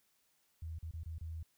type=tone with dropouts; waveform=sine; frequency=81 Hz; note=E2; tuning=30 cents flat; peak=-40 dBFS; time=0.62-1.43 s; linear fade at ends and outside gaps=5 ms; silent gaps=0.787-0.827 / 0.912-0.936 / 1.035-1.059 / 1.184-1.21 s; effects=white hiss -75 dBFS RMS until 1.57 s